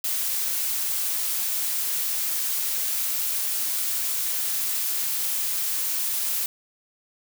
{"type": "noise", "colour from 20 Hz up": "blue", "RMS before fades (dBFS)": -26, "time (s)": [0.04, 6.46], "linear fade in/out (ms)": 2, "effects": []}